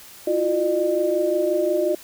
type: tone cluster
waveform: sine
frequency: 332.8 / 358.4 / 605 Hz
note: E4 / F4 / D#5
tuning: +17 / +45 / -49 cents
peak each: -26 / -22 / -21 dBFS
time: 0.27-1.95 s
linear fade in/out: 5 ms
effects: white hiss -44 dBFS RMS until 2.03 s